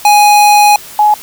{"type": "tone pair in turn", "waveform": ["square", "sine"], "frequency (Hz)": [830.6, 841.2], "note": ["G#5", "G#5"], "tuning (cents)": [0, 22], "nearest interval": "unison", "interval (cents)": 22, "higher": "second", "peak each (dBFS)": -4, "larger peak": "neither", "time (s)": [[0.05, 0.76], [0.99, 1.14]], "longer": "first", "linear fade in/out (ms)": 2, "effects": ["white hiss -31 dBFS RMS until 1.22 s"]}